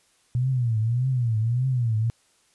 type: tone with vibrato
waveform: sine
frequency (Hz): 119.8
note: A#2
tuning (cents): +48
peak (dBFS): -20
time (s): 0.35-2.1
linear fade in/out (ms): 0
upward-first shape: triangle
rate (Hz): 1.7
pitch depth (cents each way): 190
effects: white hiss -63 dBFS RMS until 2.54 s + resampled to 24000 Hz